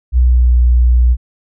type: tone with pitch glide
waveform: sine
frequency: 61.9 to 60.73 Hz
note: B1 to B1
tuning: +5 to -28 cents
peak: -6 dBFS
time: 0.12-1.17 s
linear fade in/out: 50 ms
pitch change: -33 cents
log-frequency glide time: 0.24-0.52 s
effects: none